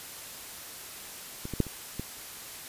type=clicks; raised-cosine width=3 ms; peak=-23 / -21 / -10 / -28 / -20 dBFS; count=5; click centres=1.454 / 1.537 / 1.603 / 1.667 / 1.996 s; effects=white hiss -43 dBFS RMS until 2.68 s + resampled to 32000 Hz